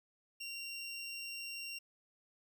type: tone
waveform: 25% pulse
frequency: 2761 Hz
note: F7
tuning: 20 cents flat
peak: -38 dBFS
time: 0.4-1.79 s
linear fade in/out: 10 ms
effects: 12-bit